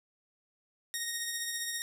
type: tone with tremolo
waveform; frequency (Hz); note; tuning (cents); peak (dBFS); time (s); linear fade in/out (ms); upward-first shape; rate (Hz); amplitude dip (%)
10% pulse; 1864.7; A#6; 0; -23; 0.94-1.82; 0; triangle; 15; 40
effects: none